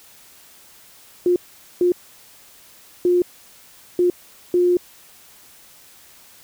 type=tone bursts at uneven times; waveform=sine; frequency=355.5 Hz; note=F4; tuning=31 cents sharp; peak=-13 dBFS; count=5; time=1.26-1.36 / 1.81-1.92 / 3.05-3.22 / 3.99-4.1 / 4.54-4.77 s; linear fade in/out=2 ms; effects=white hiss -48 dBFS RMS until 6.43 s